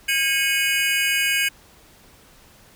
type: tone cluster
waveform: square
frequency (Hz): 1622 / 2195 / 2494 / 2936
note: G#6 / C#7 / D#7 / F#7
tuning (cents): -41 / -18 / +3 / -14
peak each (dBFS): -25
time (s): 0.08-1.49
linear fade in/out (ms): 10
effects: pink hiss -51 dBFS RMS until 2.75 s